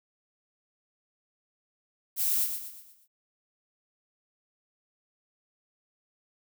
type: noise with echo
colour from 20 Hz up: violet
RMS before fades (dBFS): -27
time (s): 2.16-2.48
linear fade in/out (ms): 50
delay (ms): 120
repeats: 5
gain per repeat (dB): -7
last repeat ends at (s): 3.08
effects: none